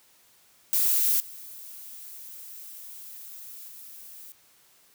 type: noise with level steps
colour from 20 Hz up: violet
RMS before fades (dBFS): -23 / -43 / -45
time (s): 0.73-4.32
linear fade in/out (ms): 0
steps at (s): 1.2 / 3.68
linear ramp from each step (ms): 2
effects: white hiss -60 dBFS RMS until 4.94 s + high-pass 60 Hz 12 dB/octave